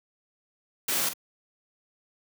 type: noise with echo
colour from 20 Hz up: white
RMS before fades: -27 dBFS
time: 0.88-1.09 s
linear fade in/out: 5 ms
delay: 45 ms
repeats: 1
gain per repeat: -10 dB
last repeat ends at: 1.135 s
effects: high-pass 150 Hz 12 dB/octave